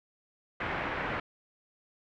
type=low-pass noise; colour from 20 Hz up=white; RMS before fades=-34 dBFS; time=0.6-1.2 s; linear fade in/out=5 ms; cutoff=2100 Hz; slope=24 dB/octave; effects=none